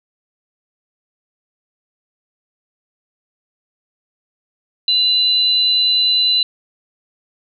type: tone pair together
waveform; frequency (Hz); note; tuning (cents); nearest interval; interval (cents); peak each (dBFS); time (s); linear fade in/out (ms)
sine; 2827 / 4005; F7 / B7; +20 / +23; tritone; 603; -23 / -12; 4.88-6.43; 2
effects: none